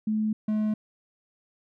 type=tone pair in turn; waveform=sine / triangle; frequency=215.7 / 214.1 Hz; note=A3 / A3; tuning=-34 / -47 cents; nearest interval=unison; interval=13 cents; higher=first; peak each=-23 / -21 dBFS; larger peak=second; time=0.07-0.33 / 0.48-0.74 s; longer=neither; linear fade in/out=5 ms; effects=none